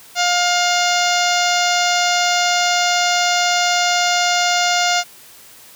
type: harmonic tone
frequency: 708 Hz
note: F5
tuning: 23 cents sharp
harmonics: 1 / 2 / 3 / 4 / 5 / 6 / 7 / 8 / 9 / 10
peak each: -18 / -21 / -23 / -24 / -25 / -26 / -26 / -27 / -28 / -28 dBFS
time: 0.15-5.04 s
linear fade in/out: 50 ms
effects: white hiss -43 dBFS RMS until 5.75 s + high-pass 60 Hz 12 dB/octave